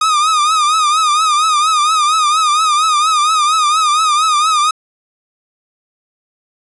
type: tone with vibrato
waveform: 45% pulse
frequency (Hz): 1236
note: D#6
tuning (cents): -12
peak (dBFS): -10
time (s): 0.01-4.71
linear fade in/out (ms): 5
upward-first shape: triangle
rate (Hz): 4.3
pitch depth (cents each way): 100
effects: resampled to 24000 Hz